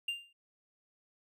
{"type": "tone with exponential decay", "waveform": "triangle", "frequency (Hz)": 2794, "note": "F7", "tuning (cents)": 0, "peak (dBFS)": -28, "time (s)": [0.08, 0.33], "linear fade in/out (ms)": 5, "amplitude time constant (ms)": 54, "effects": []}